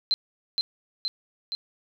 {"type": "tone with echo", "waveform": "sine", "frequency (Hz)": 4100, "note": "C8", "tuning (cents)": -36, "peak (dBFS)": -19, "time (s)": [0.11, 0.14], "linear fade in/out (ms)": 0, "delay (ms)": 470, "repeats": 3, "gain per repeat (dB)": -3, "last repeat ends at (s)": 1.55, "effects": []}